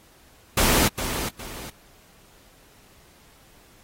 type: noise with echo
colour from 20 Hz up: pink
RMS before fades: -20 dBFS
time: 0.57-0.88 s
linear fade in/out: 5 ms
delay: 410 ms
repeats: 2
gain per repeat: -9 dB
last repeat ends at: 1.7 s
effects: pink hiss -55 dBFS RMS until 3.83 s + AAC 48 kbps